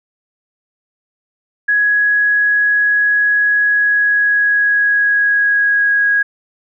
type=tone with pitch glide; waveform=sine; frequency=1671 to 1649.9 Hz; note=G#6 to G#6; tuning=+10 to -12 cents; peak=-10 dBFS; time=1.68-6.23 s; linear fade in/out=10 ms; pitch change=-22 cents; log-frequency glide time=3.62-6.09 s; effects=none